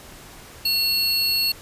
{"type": "tone pair together", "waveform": "square", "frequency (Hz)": [2732, 4369], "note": ["F7", "C#8"], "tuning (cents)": [-39, -26], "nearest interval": "minor sixth", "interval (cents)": 813, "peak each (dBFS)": [-27, -20], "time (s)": [0.65, 1.52], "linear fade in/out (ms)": 5, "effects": ["pink hiss -43 dBFS RMS until 1.61 s", "resampled to 32000 Hz"]}